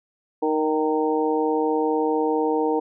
harmonic tone with a mistuned harmonic, 155.56 Hz, D#3, in tune, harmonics 2 / 3 / 4 / 5 / 6, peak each -24 / -22 / -35 / -28 / -28 dBFS, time 0.42-2.8 s, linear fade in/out 10 ms, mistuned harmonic 6, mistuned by -25 cents, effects none

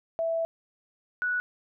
sine tone pair in turn, 659.3 / 1472.8 Hz, E5 / F#6, 0 / -8 cents, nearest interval octave + major second, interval 1392 cents, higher second, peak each -25 dBFS, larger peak neither, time 0.19-0.45 / 1.22-1.4 s, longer first, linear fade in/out 0 ms, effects none

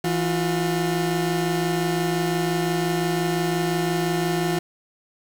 30% pulse tone pair together, 165.77 / 357.3 Hz, E3 / F4, +10 / +40 cents, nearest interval octave + minor second, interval 1330 cents, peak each -21 dBFS, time 0.04-4.59 s, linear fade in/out 5 ms, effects 7-bit

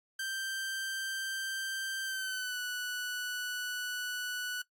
sawtooth tone with pitch glide, 1568 to 1480 Hz, G6 to F#6, 0 to 0 cents, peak -31 dBFS, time 0.19-4.62 s, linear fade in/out 5 ms, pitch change -100 cents, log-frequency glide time 2.04-2.59 s, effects noise-tail reverb RT60 0.1 s tail -19 dB re dry + AAC 64 kbps

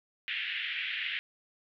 white band-pass noise, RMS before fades -35 dBFS, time 0.28-1.19 s, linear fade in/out 0 ms, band 1700 to 3200 Hz, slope 48 dB/octave, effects none

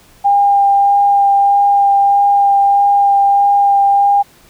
sine tone with vibrato, 802 Hz, G5, 39 cents sharp, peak -7 dBFS, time 0.24-4.23 s, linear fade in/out 20 ms, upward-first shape sine, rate 1.6 Hz, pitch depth 10 cents each way, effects pink hiss -46 dBFS RMS until 4.49 s

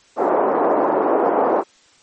pink band-pass noise, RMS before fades -17 dBFS, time 0.16-1.64 s, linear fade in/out 50 ms, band 330 to 1000 Hz, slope 24 dB/octave, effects white hiss -53 dBFS RMS until 2.02 s + MP3 32 kbps

